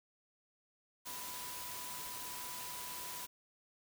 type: tone in noise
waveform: sine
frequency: 990 Hz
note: B5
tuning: 4 cents sharp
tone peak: -50 dBFS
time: 1.05-3.27 s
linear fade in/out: 20 ms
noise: white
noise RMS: -45 dBFS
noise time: 1.05-3.27 s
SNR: -8 dB
effects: none